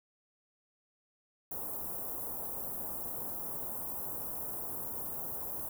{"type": "band-stop noise", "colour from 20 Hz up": "white", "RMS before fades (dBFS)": -39, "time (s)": [1.51, 5.69], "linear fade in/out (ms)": 5, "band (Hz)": [1000, 12000], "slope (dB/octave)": 24, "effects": []}